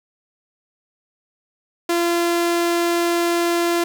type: tone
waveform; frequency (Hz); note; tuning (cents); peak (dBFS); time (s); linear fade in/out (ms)
sawtooth; 342.8; F4; -32; -13; 1.89-3.84; 5
effects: 9-bit